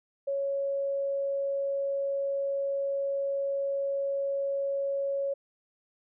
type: tone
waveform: sine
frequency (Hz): 554.4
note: C#5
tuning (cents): 0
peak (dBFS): -27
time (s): 0.27-5.34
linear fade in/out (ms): 10
effects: none